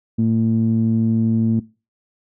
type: tone with low-pass filter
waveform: sawtooth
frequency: 112.6 Hz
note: A2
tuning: 40 cents sharp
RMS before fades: -17 dBFS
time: 0.18-1.6 s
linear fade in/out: 10 ms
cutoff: 240 Hz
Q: 4.9
effects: noise-tail reverb RT60 0.3 s tail -20 dB re dry